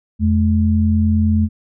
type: tone pair together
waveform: sine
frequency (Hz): 85.22 / 214.9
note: F2 / A3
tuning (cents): -42 / -41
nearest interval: octave + major third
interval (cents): 1601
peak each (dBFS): -14 / -15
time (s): 0.19-1.49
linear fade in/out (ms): 50
effects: none